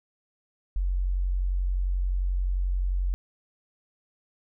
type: tone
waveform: sine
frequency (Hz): 45.7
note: F#1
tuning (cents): -21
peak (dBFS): -23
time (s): 0.76-3.14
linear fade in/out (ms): 0
effects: none